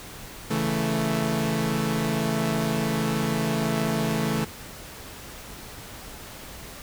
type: chord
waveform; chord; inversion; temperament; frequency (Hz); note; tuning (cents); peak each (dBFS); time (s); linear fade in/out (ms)
sawtooth; A major; first; equal; 138.59 / 164.81 / 220; C#3 / E3 / A3; 0 / 0 / 0; -26 / -24 / -22; 0.5-4.45; 10
effects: pink hiss -41 dBFS RMS until 6.82 s